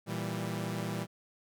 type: chord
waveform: sawtooth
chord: E diminished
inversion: second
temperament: equal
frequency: 116.54 / 164.81 / 196 Hz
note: Bb2 / E3 / G3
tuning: 0 / 0 / 0 cents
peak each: -34 dBFS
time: 0.06-1.07 s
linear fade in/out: 50 ms
effects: none